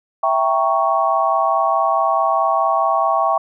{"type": "chord", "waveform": "sine", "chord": "E diminished seventh", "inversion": "none", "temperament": "equal", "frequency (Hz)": [659.3, 784, 932.3, 1108.7], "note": ["E5", "G5", "Bb5", "Db6"], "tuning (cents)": [0, 0, 0, 0], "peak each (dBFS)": [-19, -19, -24, -18], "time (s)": [0.23, 3.38], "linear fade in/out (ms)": 5, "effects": []}